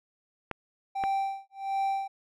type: clicks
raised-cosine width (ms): 0.5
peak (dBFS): -17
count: 2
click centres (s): 0.513 / 1.038
type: tone with tremolo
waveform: triangle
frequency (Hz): 782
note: G5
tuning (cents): -4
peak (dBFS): -23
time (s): 0.95-2.08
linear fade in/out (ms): 10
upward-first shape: sine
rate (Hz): 1.4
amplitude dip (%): 100
effects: none